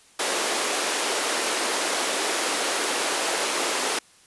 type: high-pass noise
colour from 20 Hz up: pink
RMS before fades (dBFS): -25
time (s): 0.19-3.99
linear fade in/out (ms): 5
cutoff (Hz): 340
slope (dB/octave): 24
effects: white hiss -55 dBFS RMS until 4.26 s + resampled to 24000 Hz